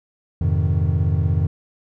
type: chord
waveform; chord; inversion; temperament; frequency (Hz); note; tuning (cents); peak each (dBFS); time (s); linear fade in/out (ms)
triangle; F minor seventh; none; equal; 87.31 / 103.83 / 130.81 / 155.56; F2 / Ab2 / C3 / Eb3; 0 / 0 / 0 / 0; -17 / -21 / -23 / -21; 0.41-1.47; 5
effects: none